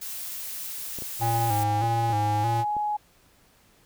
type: noise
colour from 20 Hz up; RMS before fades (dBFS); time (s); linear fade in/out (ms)
blue; -35; 0.01-1.64; 10
type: clicks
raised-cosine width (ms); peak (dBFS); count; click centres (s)
2; -26; 5; 0.987 / 1.022 / 1.838 / 2.101 / 2.767
type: tone with vibrato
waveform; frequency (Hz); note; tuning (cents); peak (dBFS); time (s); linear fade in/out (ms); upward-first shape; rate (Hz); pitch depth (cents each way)
square; 110; A2; 0; -26; 1.19-2.65; 50; square; 1.6; 69
type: tone with pitch glide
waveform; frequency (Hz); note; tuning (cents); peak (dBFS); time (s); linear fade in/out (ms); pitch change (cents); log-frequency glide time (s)
sine; 815 to 837.9; G#5 to G#5; -33 to +15; -24; 1.21-2.97; 10; +48; 1.87-2.76
effects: pink hiss -60 dBFS RMS until 3.85 s